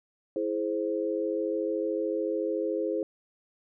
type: chord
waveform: sine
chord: E augmented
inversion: none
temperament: equal with one note detuned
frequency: 329.6 / 423.3 / 523.3 Hz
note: E4 / G#4 / B#4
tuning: 0 / +33 / 0 cents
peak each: -31 dBFS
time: 0.36-3.03 s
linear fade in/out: 2 ms
effects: none